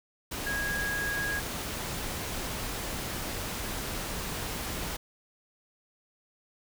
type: tone in noise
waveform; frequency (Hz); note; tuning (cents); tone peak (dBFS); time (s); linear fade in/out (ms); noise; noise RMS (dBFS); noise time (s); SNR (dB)
sine; 1646; G#6; -16; -30; 0.46-1.4; 10; pink; -35; 0.31-4.97; +2
effects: none